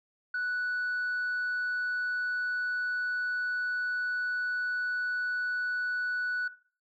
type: tone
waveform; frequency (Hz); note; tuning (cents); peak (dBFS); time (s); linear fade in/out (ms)
sine; 1480; F#6; 0; -27; 0.34-6.48; 5
effects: noise-tail reverb RT60 0.4 s tail -17 dB re dry + tanh soft clip ceiling -27 dBFS